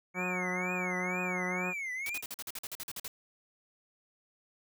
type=harmonic tone; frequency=181.5 Hz; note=F#3; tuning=33 cents flat; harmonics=1 / 2 / 3 / 4 / 5 / 6 / 7 / 8 / 9 / 10; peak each=-37 / -40 / -42 / -43 / -44 / -45 / -45 / -46 / -47 / -47 dBFS; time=0.14-1.74 s; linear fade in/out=50 ms
type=tone with vibrato; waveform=triangle; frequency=2217 Hz; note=C#7; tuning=in tune; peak=-33 dBFS; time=0.14-2.22 s; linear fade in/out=50 ms; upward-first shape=triangle; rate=2.1 Hz; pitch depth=210 cents each way
type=noise bursts; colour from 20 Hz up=white; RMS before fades=-40 dBFS; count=13; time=2.06-3.08 s; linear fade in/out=2 ms; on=36 ms; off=46 ms
effects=none